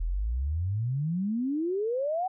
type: exponential sweep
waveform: sine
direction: up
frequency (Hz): 38.89 to 768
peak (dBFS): -26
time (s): 0-2.28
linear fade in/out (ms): 10
effects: none